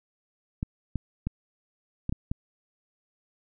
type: clicks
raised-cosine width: 5 ms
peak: -16 dBFS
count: 6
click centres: 0.629 / 0.957 / 1.27 / 2.094 / 2.125 / 2.315 s
effects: none